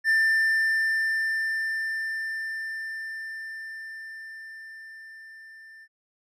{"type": "tone with level ramp", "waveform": "triangle", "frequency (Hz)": 1785, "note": "A6", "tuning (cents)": 24, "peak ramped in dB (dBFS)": [-16, -44], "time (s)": [0.04, 5.88], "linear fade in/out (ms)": 50, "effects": ["resampled to 32000 Hz"]}